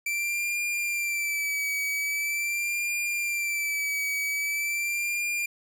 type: tone with vibrato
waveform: 45% pulse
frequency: 2336 Hz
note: D7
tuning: 10 cents flat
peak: -26 dBFS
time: 0.06-5.46 s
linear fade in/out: 5 ms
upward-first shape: sine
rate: 0.43 Hz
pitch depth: 47 cents each way
effects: none